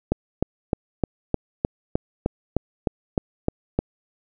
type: click train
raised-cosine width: 2 ms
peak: -6 dBFS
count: 13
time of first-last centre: 0.12-3.79 s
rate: 3.27 Hz
effects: none